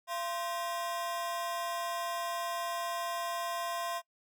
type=ring-modulated tone; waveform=40% pulse; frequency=865 Hz; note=A5; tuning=30 cents flat; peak=-30 dBFS; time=0.07-4.02 s; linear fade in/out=50 ms; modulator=181 Hz; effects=noise-tail reverb RT60 0.1 s tail -22 dB re dry